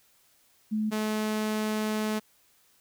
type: tone pair in turn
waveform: sine / sawtooth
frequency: 215.1 / 215.1 Hz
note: A3 / A3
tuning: -39 / -39 cents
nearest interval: unison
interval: 0 cents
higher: neither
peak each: -25 / -23 dBFS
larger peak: second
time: 0.71-0.91 / 0.91-2.2 s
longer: second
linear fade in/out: 20 ms
effects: white hiss -64 dBFS RMS until 2.8 s